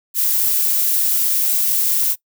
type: noise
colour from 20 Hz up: violet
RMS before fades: -17 dBFS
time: 0.14-2.16 s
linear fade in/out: 50 ms
effects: noise-tail reverb RT60 0.1 s tail -21 dB re dry